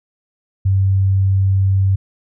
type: tone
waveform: sine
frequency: 96.5 Hz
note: G2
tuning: 27 cents flat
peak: -11 dBFS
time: 0.65-1.96 s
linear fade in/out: 10 ms
effects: none

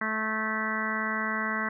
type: harmonic tone with a mistuned harmonic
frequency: 217.9 Hz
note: A3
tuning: 17 cents flat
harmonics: 1 / 2 / 3 / 4 / 5 / 6 / 7 / 8 / 9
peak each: -34 / -42 / -40 / -42 / -34 / -37 / -34 / -37 / -33 dBFS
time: 0.01-1.69 s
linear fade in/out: 5 ms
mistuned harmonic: 7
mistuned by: +18 cents
effects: none

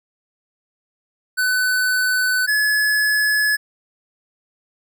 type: tone pair in turn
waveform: square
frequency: 1504 / 1704 Hz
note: F#6 / G#6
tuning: +28 / +44 cents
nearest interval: major second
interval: 216 cents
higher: second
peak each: -17 / -16 dBFS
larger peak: second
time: 1.37-2.47 / 2.47-3.57 s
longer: neither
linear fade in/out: 20 ms
effects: none

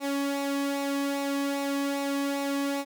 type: tone with flanger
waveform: sawtooth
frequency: 279.7 Hz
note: C#4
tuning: 16 cents sharp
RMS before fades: -29 dBFS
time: 0-2.85 s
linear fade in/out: 50 ms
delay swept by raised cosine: 0.61 to 1.44 ms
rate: 2.5 Hz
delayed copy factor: -0.55
effects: none

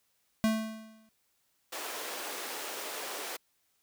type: tone with exponential decay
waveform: square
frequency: 220 Hz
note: A3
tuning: in tune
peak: -23 dBFS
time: 0.44-1.09 s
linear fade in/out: 0 ms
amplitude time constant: 140 ms
type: high-pass noise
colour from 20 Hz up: pink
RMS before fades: -39 dBFS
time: 1.72-3.37 s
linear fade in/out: 10 ms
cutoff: 360 Hz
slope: 24 dB/octave
effects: white hiss -74 dBFS RMS until 3.82 s

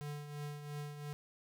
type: tone with tremolo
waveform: square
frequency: 146.83 Hz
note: D3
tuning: in tune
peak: -40 dBFS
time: 0.01-1.13 s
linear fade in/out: 0 ms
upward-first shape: triangle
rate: 2.9 Hz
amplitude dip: 60%
effects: none

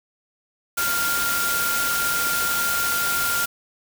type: tone in noise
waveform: sine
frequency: 1396.9 Hz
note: F6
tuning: in tune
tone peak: -23 dBFS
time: 0.77-3.46 s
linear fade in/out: 10 ms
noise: white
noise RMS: -25 dBFS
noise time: 0.77-3.46 s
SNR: -1 dB
effects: none

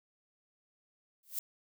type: noise with exponential growth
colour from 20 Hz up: violet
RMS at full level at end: -32 dBFS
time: 1.23-1.39 s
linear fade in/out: 2 ms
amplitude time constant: 33 ms
effects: none

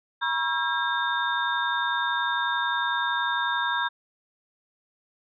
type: tone cluster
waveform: sine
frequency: 960 / 1091 / 1344 / 1614 / 3648 Hz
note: B5 / C#6 / E6 / G#6 / A#7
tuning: -49 / -28 / +33 / -50 / -38 cents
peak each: -28 / -33 / -34 / -27 / -32 dBFS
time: 0.21-3.89 s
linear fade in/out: 20 ms
effects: none

